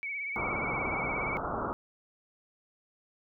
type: tone with vibrato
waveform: sine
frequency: 2250 Hz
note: C#7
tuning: 25 cents sharp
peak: -33 dBFS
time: 0.03-1.37 s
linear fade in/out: 0 ms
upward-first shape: sine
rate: 17 Hz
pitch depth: 50 cents each way
type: low-pass noise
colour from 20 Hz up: white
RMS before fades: -34 dBFS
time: 0.36-1.73 s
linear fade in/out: 0 ms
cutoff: 1400 Hz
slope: 96 dB/octave
effects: none